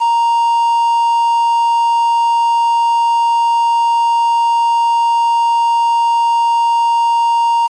triangle tone with quantisation, 932.3 Hz, A#5, in tune, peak -8 dBFS, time 0-7.68 s, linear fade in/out 20 ms, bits 6, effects resampled to 22050 Hz

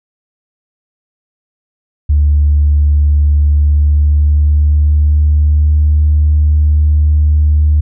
sine tone with pitch glide, 73.42 to 75.31 Hz, D2 to D2, 0 to +44 cents, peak -5 dBFS, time 2.09-7.81 s, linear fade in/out 10 ms, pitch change +44 cents, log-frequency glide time 3.42-5.87 s, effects tanh soft clip ceiling -2 dBFS

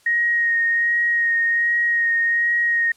sine tone with vibrato, 1872 Hz, A#6, 7 cents sharp, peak -16 dBFS, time 0.06-2.92 s, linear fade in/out 5 ms, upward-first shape sine, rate 1.3 Hz, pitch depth 17 cents each way, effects white hiss -56 dBFS RMS until 2.96 s + low-pass 10000 Hz 12 dB/octave

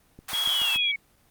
click train, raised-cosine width 3 ms, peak -31 dBFS, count 5, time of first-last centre 0.19-0.76 s, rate 7.02 Hz
pink high-pass noise, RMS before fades -33 dBFS, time 0.28-0.77 s, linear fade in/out 10 ms, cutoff 810 Hz, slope 24 dB/octave
sine tone, 3322 Hz, G#7, in tune, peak -23 dBFS, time 0.33-0.92 s, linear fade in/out 10 ms
sine exponential sweep, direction down, 3319 to 2200 Hz, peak -26 dBFS, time 0.44-0.96 s, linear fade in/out 5 ms
effects pink hiss -62 dBFS RMS until 1.3 s + Opus 24 kbps

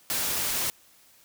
white noise, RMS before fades -28 dBFS, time 0.1-0.7 s, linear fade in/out 0 ms, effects white hiss -58 dBFS RMS until 1.24 s

